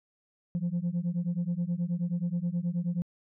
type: beating tone pair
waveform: sine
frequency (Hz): 169.4 / 178.8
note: E3 / F3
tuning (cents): +48 / +41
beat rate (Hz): 9.4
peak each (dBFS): -29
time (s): 0.55-3.02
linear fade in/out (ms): 0
effects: tanh soft clip ceiling -24 dBFS